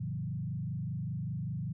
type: tone with frequency modulation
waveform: sine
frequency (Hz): 140.7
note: C#3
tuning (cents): +26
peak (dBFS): -33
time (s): 0-1.73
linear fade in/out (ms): 10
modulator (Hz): 25.1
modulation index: 1.5
effects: none